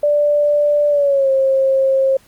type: tone with pitch glide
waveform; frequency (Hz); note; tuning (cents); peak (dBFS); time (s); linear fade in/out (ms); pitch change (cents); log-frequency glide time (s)
sine; 587.3 to 535.5; D5 to C5; 0 to +40; -11; 0.03-2.17; 5; -160; 0.89-1.3
effects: pink hiss -51 dBFS RMS until 2.27 s + Opus 32 kbps